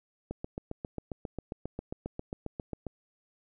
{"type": "click train", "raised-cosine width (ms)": 2, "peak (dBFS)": -22, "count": 20, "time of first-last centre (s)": [0.31, 2.867], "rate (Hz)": 7.43, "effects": []}